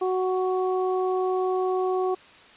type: harmonic tone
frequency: 371.3 Hz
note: F#4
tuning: 6 cents sharp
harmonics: 1 / 2 / 3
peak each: -23 / -29 / -33 dBFS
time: 0.01-2.15 s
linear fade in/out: 10 ms
effects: white hiss -50 dBFS RMS until 2.56 s + resampled to 8000 Hz